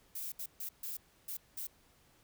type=noise bursts at uneven times; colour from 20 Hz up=violet; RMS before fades=-41 dBFS; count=6; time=0.15-0.32 / 0.39-0.46 / 0.6-0.69 / 0.83-0.97 / 1.28-1.37 / 1.57-1.67 s; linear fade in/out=5 ms; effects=pink hiss -67 dBFS RMS until 2.23 s